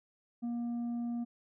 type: tone with tanh clipping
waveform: sine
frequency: 237.3 Hz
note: A#3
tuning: 31 cents sharp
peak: -34 dBFS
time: 0.42-1.25 s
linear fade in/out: 20 ms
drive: 4 dB
effects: none